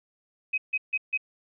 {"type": "tone bursts", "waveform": "sine", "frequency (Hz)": 2529, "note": "D#7", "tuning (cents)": 28, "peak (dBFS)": -23, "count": 4, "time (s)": [0.53, 1.176], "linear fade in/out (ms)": 10, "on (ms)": 49, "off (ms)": 150, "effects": []}